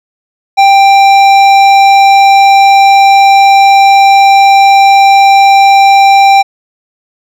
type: tone with hard clipping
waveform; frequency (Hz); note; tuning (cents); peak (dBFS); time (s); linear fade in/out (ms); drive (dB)
triangle; 788; G5; +9; -3; 0.57-6.43; 20; 16
effects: none